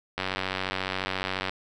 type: click train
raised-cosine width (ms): 0.3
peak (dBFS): -12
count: 125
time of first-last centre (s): 0.18-1.495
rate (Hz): 94.3
effects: none

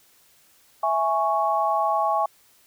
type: chord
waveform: sine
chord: C# minor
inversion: first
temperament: equal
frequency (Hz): 659.3 / 830.6 / 1108.7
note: E5 / G#5 / C#6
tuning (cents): 0 / 0 / 0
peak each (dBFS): -25 / -23 / -24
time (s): 0.83-2.26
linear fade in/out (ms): 5
effects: white hiss -58 dBFS RMS until 2.66 s

